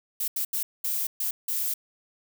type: noise bursts at uneven times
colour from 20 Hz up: violet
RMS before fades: -28 dBFS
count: 6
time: 0.2-0.28 / 0.36-0.45 / 0.53-0.63 / 0.84-1.07 / 1.2-1.31 / 1.48-1.74 s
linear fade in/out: 5 ms
effects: none